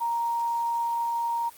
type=tone with quantisation; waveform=sine; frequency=934 Hz; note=A#5; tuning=3 cents sharp; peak=-24 dBFS; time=0-1.5 s; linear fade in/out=20 ms; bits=9; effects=white hiss -50 dBFS RMS until 1.57 s + Opus 24 kbps